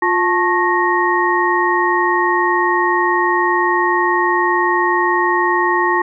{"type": "tone cluster", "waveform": "sine", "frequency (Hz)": [352.9, 881, 1091, 1866], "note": ["F4", "A5", "C#6", "A#6"], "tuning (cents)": [18, 2, -28, 1], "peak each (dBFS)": -18, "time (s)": [0.02, 6.02], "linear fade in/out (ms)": 5, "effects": []}